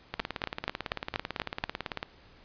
two click trains, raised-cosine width 0.3 ms, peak -16 / -12 dBFS, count 35 / 7, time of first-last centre 0.14-2.029 / 0.2-1.639 s, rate 18 / 4.17 Hz, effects pink hiss -57 dBFS RMS until 2.44 s + resampled to 11025 Hz

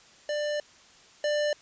square tone pair in turn, 593 / 593 Hz, D5 / D5, +17 / +17 cents, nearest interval unison, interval 0 cents, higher neither, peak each -28 / -25 dBFS, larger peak second, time 0.29-0.6 / 1.24-1.53 s, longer first, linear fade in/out 2 ms, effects white hiss -55 dBFS RMS until 1.61 s + resampled to 16000 Hz

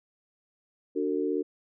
sine chord, D major, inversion none, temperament equal with one note detuned, 293.7 / 370 / 451.1 Hz, D4 / F#4 / A4, 0 / 0 / +43 cents, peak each -30 dBFS, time 0.95-1.43 s, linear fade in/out 20 ms, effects none

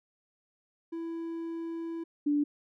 triangle / sine tone pair in turn, 331.5 / 291.9 Hz, E4 / D4, +10 / -10 cents, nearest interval major second, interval 220 cents, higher first, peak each -32 / -24 dBFS, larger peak second, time 0.92-2.04 / 2.26-2.44 s, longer first, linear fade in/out 10 ms, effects none

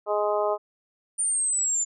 harmonic tone, 208.5 Hz, G#3, 7 cents sharp, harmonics 2 / 3 / 4 / 5 / 6, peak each -27 / -25 / -30 / -31 / -33 dBFS, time 0.06-0.58 s, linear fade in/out 50 ms
sine linear sweep, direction down, 9140 to 7070 Hz, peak -22 dBFS, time 1.18-1.85 s, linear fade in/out 20 ms
effects none

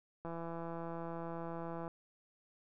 click train, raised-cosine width 1 ms, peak -30 dBFS, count 273, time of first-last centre 0.25-1.879 s, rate 167 Hz, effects none

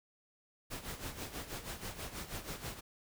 pink noise with tremolo, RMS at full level -41 dBFS, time 0.7-2.81 s, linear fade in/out 20 ms, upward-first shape sine, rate 6.2 Hz, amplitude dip 70%, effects none

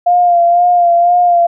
sine tone with vibrato, 699 Hz, F5, 1 cent sharp, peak -6 dBFS, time 0.06-1.47 s, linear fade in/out 10 ms, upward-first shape sine, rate 2 Hz, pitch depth 32 cents each way, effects none

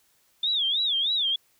sine tone with vibrato, 3511 Hz, A7, 4 cents flat, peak -22 dBFS, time 0.43-1.36 s, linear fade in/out 5 ms, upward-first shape sine, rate 3.2 Hz, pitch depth 190 cents each way, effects white hiss -65 dBFS RMS until 1.59 s

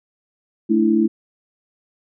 sine chord, A suspended fourth, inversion none, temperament equal, 220 / 293.7 / 329.6 Hz, A3 / D4 / E4, 0 / 0 / 0 cents, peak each -17 / -22 / -16 dBFS, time 0.69-1.08 s, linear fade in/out 20 ms, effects none

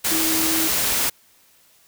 sine tone in noise, 321.5 Hz, E4, 43 cents flat, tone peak -24 dBFS, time 0.11-0.68 s, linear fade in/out 10 ms, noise white, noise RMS -21 dBFS, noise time 0.04-1.1 s, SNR -6 dB, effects white hiss -56 dBFS RMS until 1.87 s

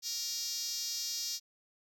5% pulse tone with high-pass filter, 469.4 Hz, A#4, 12 cents sharp, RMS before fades -37 dBFS, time 0.02-1.4 s, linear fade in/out 50 ms, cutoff 5300 Hz, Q 2.6, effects none

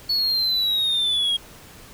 sine linear sweep, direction down, 4419 to 3253 Hz, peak -16 dBFS, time 0.09-1.37 s, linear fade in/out 10 ms, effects tanh soft clip ceiling -18 dBFS + pink hiss -45 dBFS RMS until 1.93 s

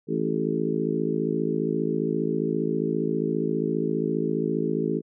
harmonic tone with a mistuned harmonic, 54.9 Hz, A1, 3 cents flat, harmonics 3 / 4 / 5 / 6 / 7 / 8, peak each -30 / -30 / -30 / -30 / -30 / -30 dBFS, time 0.07-5.02 s, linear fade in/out 50 ms, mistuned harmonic 8, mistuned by -29 cents, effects none

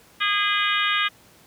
harmonic tone with a mistuned harmonic, 409.4 Hz, G#4, 25 cents flat, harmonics 3 / 4 / 5 / 6 / 7 / 8 / 9, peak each -25 / -26 / -27 / -28 / -28 / -29 / -30 dBFS, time 0.2-1.09 s, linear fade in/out 20 ms, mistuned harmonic 7, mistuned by +52 cents, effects pink hiss -53 dBFS RMS until 1.46 s + high-pass 80 Hz 12 dB/octave

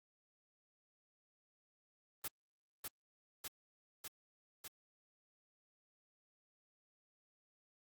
white noise with echo, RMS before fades -41 dBFS, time 2.24-2.28 s, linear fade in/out 5 ms, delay 600 ms, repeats 4, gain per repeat -2 dB, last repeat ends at 4.68 s, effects Opus 32 kbps

